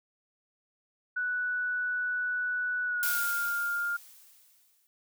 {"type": "tone with pitch glide", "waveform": "sine", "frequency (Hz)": [1480, 1406.7], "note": ["F#6", "F6"], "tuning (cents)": [0, 12], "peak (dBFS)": -28, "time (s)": [1.16, 3.97], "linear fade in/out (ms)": 10, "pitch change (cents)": -88, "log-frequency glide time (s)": [2.85, 3.24]}
{"type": "noise with exponential decay", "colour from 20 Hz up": "blue", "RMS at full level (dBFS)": -30, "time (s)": [3.03, 4.87], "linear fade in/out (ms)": 0, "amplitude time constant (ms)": 400}
{"effects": []}